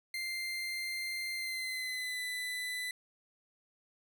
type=tone with pitch glide; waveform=30% pulse; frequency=2093 to 1996.2 Hz; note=C7 to B6; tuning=0 to +18 cents; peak=-33 dBFS; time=0.14-2.91 s; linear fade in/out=2 ms; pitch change=-82 cents; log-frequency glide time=1.34-2.2 s; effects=none